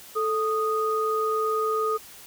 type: tone pair together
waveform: sine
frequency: 438.4 / 1240 Hz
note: A4 / D#6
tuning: -6 / -6 cents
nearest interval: octave + tritone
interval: 1800 cents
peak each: -25 / -25 dBFS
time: 0.15-1.98 s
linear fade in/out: 20 ms
effects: white hiss -46 dBFS RMS until 2.26 s